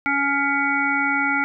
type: harmonic tone with a mistuned harmonic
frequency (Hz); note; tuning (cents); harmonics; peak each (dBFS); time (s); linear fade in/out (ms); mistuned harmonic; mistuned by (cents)
280; C#4; +18; 1 / 3 / 5 / 7 / 8; -26 / -26 / -22 / -27 / -24; 0.06-1.44; 0; 7; +29
effects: none